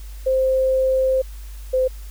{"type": "tone pair in turn", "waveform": "sine", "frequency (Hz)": [523.3, 515.8], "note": ["C5", "C5"], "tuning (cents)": [0, -25], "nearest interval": "unison", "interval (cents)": 25, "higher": "first", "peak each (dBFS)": -15, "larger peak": "neither", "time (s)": [[0.26, 1.22], [1.73, 1.88]], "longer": "first", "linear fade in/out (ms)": 10, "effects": ["added 50 Hz sine -32 dBFS peak until 2.1 s", "white hiss -48 dBFS RMS until 2.1 s"]}